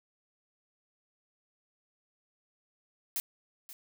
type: noise with echo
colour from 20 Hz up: blue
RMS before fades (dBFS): -33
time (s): 3.16-3.2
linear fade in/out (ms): 0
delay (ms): 530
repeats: 1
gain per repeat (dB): -14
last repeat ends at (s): 3.73
effects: none